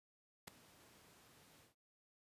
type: noise with ADSR envelope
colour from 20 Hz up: pink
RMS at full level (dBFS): -45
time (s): 0.47-1.75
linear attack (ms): 10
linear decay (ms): 4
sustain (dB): -20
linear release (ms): 130
effects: high-pass 100 Hz 12 dB/octave + resampled to 32000 Hz